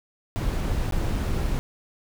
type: noise with dropouts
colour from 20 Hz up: brown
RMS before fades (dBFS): -25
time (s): 0.36-1.59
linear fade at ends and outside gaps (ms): 0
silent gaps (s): 0.91-0.923 / 1.155-1.16
effects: none